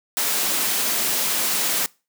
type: high-pass noise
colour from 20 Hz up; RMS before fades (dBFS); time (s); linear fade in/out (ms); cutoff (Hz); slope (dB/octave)
white; -22; 0.17-1.86; 0; 160; 24
effects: noise-tail reverb RT60 0.3 s tail -24 dB re dry